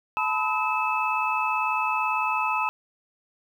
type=tone cluster; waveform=sine; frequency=864 / 1002 / 1279 / 2610 Hz; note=A5 / B5 / D#6 / E7; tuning=-32 / +25 / +47 / -18 cents; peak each=-28 dBFS; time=0.17-2.69 s; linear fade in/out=0 ms; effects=9-bit